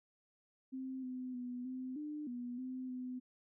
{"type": "tone with pitch steps", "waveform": "sine", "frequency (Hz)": [261.9, 254.4, 246.9, 257.2, 299.7, 243.9, 256.9, 252.6], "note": ["C4", "C4", "B3", "C4", "D4", "B3", "C4", "B3"], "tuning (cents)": [2, -48, 0, -30, 35, -21, -32, 39], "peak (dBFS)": -40, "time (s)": [0.72, 3.2], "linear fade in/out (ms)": 20, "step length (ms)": 310, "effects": []}